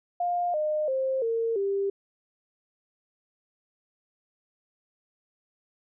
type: tone with pitch steps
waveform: sine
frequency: 705 / 610.2 / 528.2 / 457.1 / 395.7 Hz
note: F5 / D#5 / C5 / A#4 / G4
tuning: +16 / -34 / +16 / -34 / +16 cents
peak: -24 dBFS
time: 0.2-1.9 s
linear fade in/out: 5 ms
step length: 340 ms
effects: none